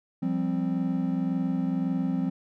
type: chord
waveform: triangle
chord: F suspended second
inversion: none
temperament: just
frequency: 174.61 / 196.44 / 261.9 Hz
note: F3 / G3 / C4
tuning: 0 / +4 / +2 cents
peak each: -27 / -29 / -26 dBFS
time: 0.22-2.3 s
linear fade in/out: 10 ms
effects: none